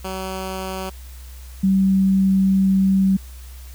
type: tone pair in turn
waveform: 10% pulse / sine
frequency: 188.9 / 192.09 Hz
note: F#3 / G3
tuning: +36 / -35 cents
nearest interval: unison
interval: 29 cents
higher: second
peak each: -18 / -13 dBFS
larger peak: second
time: 0.04-0.9 / 1.63-3.17 s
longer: second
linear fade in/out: 10 ms
effects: added 63 Hz sine -35 dBFS peak until 3.74 s + white hiss -47 dBFS RMS until 3.74 s